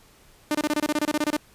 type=tone bursts; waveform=sawtooth; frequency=300.1 Hz; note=D4; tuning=38 cents sharp; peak=-17 dBFS; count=14; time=0.51-1.367 s; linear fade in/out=2 ms; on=38 ms; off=25 ms; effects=pink hiss -55 dBFS RMS until 1.54 s + resampled to 32000 Hz